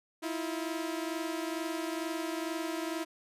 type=tone pair together; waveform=sawtooth; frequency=321.6 / 343.8 Hz; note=E4 / F4; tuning=-43 / -27 cents; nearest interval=minor second; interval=116 cents; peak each=-31 / -34 dBFS; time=0.22-3.05 s; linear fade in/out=20 ms; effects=resampled to 32000 Hz